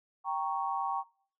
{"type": "chord", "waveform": "sine", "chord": "G diminished", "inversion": "none", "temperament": "equal", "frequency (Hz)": [784, 932.3, 1108.7], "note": ["G5", "Bb5", "Db6"], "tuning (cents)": [0, 0, 0], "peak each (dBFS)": [-34, -35, -34], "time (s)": [0.24, 1.04], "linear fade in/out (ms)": 50, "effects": ["noise-tail reverb RT60 0.5 s tail -22 dB re dry"]}